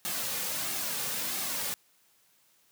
white noise with flanger, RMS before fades -33 dBFS, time 0.05-1.74 s, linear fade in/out 0 ms, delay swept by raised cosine 2 to 3.1 ms, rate 1.5 Hz, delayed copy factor -0.5, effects white hiss -66 dBFS RMS until 2.71 s + high-pass 100 Hz 12 dB/octave

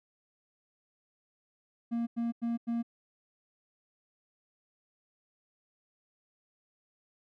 triangle tone bursts, 233.6 Hz, A#3, 4 cents sharp, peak -27 dBFS, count 4, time 1.91-2.829 s, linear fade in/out 20 ms, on 160 ms, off 93 ms, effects none

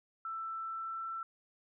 sine tone with pitch glide, 1329 to 1337.5 Hz, E6 to E6, +14 to +25 cents, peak -37 dBFS, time 0.25-1.23 s, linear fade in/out 2 ms, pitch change +11 cents, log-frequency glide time 0.6-1.08 s, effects none

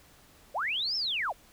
sine linear two-way sweep, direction up then down, 466.2 to 5430 to 466.2 Hz, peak -28 dBFS, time 0.54-1.33 s, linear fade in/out 20 ms, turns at 0.96 s, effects pink hiss -58 dBFS RMS until 1.52 s

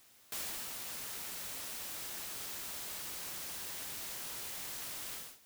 white noise with ADSR envelope, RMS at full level -39 dBFS, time 0.32-5.39 s, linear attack 3 ms, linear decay 350 ms, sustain -4 dB, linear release 250 ms, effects white hiss -63 dBFS RMS until 5.45 s

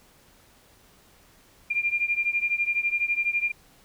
sine beating tone pair, 2393 / 2405 Hz, D7 / D7, +32 / +41 cents, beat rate 12 Hz, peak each -25 / -27 dBFS, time 1.7-3.52 s, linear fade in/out 10 ms, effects pink hiss -57 dBFS RMS until 3.84 s

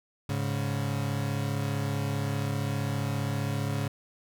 35% pulse tone pair together, 105.1 / 140.29 Hz, G#2 / C#3, +21 / +21 cents, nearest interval perfect fourth, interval 500 cents, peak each -29 / -29 dBFS, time 0.29-3.88 s, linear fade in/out 5 ms, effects none

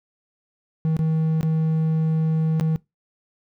triangle tone with dropouts, 159.2 Hz, D#3, 40 cents sharp, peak -16 dBFS, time 0.85-2.76 s, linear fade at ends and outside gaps 0 ms, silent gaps 0.967-0.991 / 1.41-1.43 / 2.598-2.61 s, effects noise-tail reverb RT60 0.2 s tail -22 dB re dry

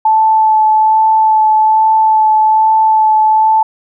sine tone with vibrato, 872 Hz, A5, 16 cents flat, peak -6 dBFS, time 0.05-3.63 s, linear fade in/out 5 ms, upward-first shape sine, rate 1.2 Hz, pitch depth 12 cents each way, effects none

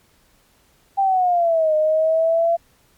sine exponential two-way sweep, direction down then up, 795 to 614 to 680 Hz, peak -14 dBFS, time 0.97-2.57 s, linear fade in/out 20 ms, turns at 1.75 s, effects pink hiss -58 dBFS RMS until 2.97 s + MP3 96 kbps

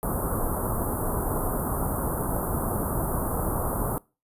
pink band-stop noise, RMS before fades -27 dBFS, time 0.03-3.98 s, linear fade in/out 0 ms, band 1300 to 10000 Hz, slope 48 dB/octave, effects noise-tail reverb RT60 0.3 s tail -23 dB re dry + resampled to 32000 Hz

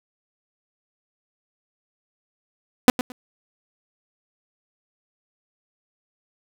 sawtooth tone with echo, 250.3 Hz, B3, 23 cents sharp, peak -4 dBFS, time 2.88-2.9 s, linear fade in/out 0 ms, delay 110 ms, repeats 2, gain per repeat -14 dB, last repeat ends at 3.12 s, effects none

